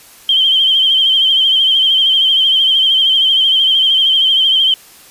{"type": "tone with vibrato", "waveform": "sine", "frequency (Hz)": 3136, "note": "G7", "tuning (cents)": 0, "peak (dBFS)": -8, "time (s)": [0.29, 4.74], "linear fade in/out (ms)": 2, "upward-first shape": "sine", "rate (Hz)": 13, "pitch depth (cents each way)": 52, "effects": ["white hiss -41 dBFS RMS until 5.1 s", "resampled to 32000 Hz"]}